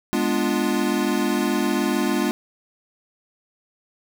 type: chord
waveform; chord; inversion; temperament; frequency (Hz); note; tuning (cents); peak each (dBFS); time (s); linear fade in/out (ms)
square; G# diminished seventh; none; equal; 207.7 / 246.9 / 293.7 / 349.2; G#3 / B3 / D4 / F4; 0 / 0 / 0 / 0; -26; 0.13-2.31; 0
effects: 9-bit